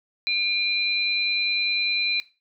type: tone pair together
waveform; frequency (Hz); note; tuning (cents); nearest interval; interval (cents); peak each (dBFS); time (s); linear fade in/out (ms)
sine; 2400 / 4045; D7 / B7; +37 / +41; major sixth; 904; -24; 0.27-2.2; 0
effects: noise-tail reverb RT60 0.3 s tail -17 dB re dry